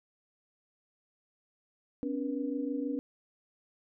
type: tone cluster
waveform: sine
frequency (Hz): 258.2 / 284.5 / 481.3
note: C4 / C#4 / B4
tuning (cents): -23 / +45 / -45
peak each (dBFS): -36 / -33 / -39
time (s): 2.03-2.99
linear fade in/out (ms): 0
effects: none